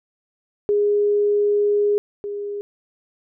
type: tone pair in turn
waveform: sine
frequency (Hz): 412.2 / 408.4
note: G#4 / G#4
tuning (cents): -13 / -29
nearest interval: unison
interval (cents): 16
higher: first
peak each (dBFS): -15 / -25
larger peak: first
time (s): 0.69-1.98 / 2.24-2.61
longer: first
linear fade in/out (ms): 0
effects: none